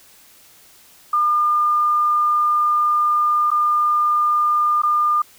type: tone with dropouts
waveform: sine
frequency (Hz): 1206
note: D6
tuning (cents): +46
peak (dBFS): -14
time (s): 1.13-5.22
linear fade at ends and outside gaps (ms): 5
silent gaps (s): 3.505-3.514 / 4.82-4.833
effects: white hiss -49 dBFS RMS until 5.38 s